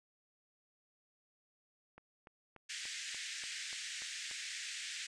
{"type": "click train", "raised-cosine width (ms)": 0.5, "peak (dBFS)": -39, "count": 9, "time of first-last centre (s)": [1.98, 4.312], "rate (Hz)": 3.43}
{"type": "band-pass noise", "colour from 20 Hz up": "pink", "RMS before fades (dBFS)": -44, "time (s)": [2.69, 5.07], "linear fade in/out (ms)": 10, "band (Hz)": [1700, 8400], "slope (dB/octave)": 48}
{"effects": []}